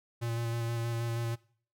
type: tone with vibrato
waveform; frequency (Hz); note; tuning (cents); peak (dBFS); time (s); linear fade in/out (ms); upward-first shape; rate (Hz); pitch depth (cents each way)
square; 116.54; A#2; 0; -32; 0.21-1.36; 20; square; 6.3; 14
effects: noise-tail reverb RT60 0.5 s tail -21 dB re dry